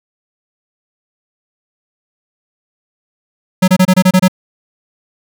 square tone bursts, 185 Hz, F#3, in tune, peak -6 dBFS, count 8, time 3.62-4.282 s, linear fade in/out 10 ms, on 60 ms, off 26 ms, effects none

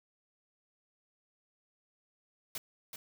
white noise with echo, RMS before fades -39 dBFS, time 2.55-2.58 s, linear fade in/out 2 ms, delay 380 ms, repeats 1, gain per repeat -6 dB, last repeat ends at 2.96 s, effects none

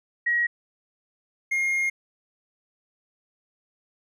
sine / triangle tone pair in turn, 1902 / 2135 Hz, A#6 / C7, +34 / +34 cents, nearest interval major second, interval 200 cents, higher second, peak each -20 dBFS, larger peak neither, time 0.26-0.47 / 1.51-1.9 s, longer second, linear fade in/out 10 ms, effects none

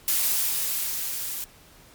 blue noise with level ramp, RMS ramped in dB -22 to -32 dBFS, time 0.08-1.44 s, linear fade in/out 0 ms, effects pink hiss -52 dBFS RMS until 1.94 s + MP3 96 kbps

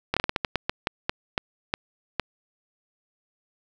slowing click train, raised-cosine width 0.3 ms, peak -7 dBFS, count 14, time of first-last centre 0.14-2.197 s, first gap 26 ms, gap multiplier 1.27, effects none

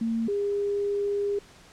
sine tone pair in turn, 227.5 / 405.4 Hz, A#3 / G#4, -42 / -42 cents, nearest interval minor seventh, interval 1000 cents, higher second, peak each -24 dBFS, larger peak neither, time 0.01-0.28 / 0.28-1.39 s, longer second, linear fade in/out 5 ms, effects pink hiss -52 dBFS RMS until 1.72 s + low-pass 8000 Hz 12 dB/octave

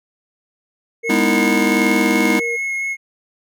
sine tone with pitch glide, 461.8 to 469.1 Hz, A#4 to A#4, -16 to +11 cents, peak -23 dBFS, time 1.03-2.57 s, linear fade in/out 20 ms, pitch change +27 cents, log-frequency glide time 1.57-2.44 s
triangle tone with vibrato, 2170 Hz, C#7, 37 cents flat, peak -18 dBFS, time 1.03-2.97 s, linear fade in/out 50 ms, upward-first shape sine, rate 4.5 Hz, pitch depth 9 cents each way
square chord, E major seventh, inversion first, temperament just, 206 / 247.2 / 309 / 329.6 Hz, G#3 / B3 / D#4 / E4, -14 / +2 / -12 / 0 cents, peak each -21 dBFS, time 1.09-2.4 s, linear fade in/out 10 ms
effects none

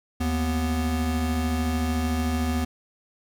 square tone pair together, 77.5 / 246 Hz, D#2 / B3, -6 / -7 cents, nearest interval octave + minor sixth, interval 1999 cents, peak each -26 / -27 dBFS, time 0.2-2.65 s, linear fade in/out 10 ms, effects none

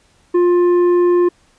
sine tone with tanh clipping, 352.4 Hz, F4, 16 cents sharp, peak -11 dBFS, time 0.34-1.29 s, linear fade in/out 10 ms, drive 7 dB, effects pink hiss -55 dBFS RMS until 1.58 s + resampled to 22050 Hz

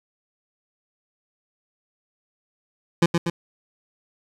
25% pulse tone with echo, 170.1 Hz, F3, 45 cents flat, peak -10 dBFS, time 3.02-3.06 s, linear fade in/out 5 ms, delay 120 ms, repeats 2, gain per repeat -4 dB, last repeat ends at 3.3 s, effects low-pass 8000 Hz 12 dB/octave + 8-bit

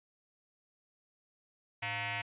sine tone with frequency modulation, 110 Hz, A2, in tune, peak -34 dBFS, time 1.82-2.22 s, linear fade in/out 10 ms, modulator 406 Hz, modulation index 6.8, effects resampled to 8000 Hz

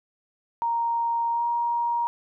sine tone with pitch glide, 932.3 to 943.7 Hz, A#5 to A#5, 0 to +21 cents, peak -22 dBFS, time 0.62-2.07 s, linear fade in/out 0 ms, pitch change +21 cents, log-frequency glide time 1.31-1.44 s, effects none

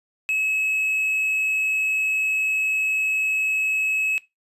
triangle tone, 2576 Hz, E7, 41 cents flat, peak -19 dBFS, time 0.29-4.18 s, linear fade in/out 0 ms, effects noise-tail reverb RT60 0.2 s tail -19 dB re dry + resampled to 32000 Hz

